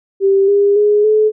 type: tone with pitch steps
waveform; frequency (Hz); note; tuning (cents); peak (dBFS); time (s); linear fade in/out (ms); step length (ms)
sine; 391.2 / 403.6 / 416.4 / 429.6; G4 / G#4 / G#4 / A4; -4 / -49 / +5 / -41; -8; 0.2-1.32; 50; 280
effects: none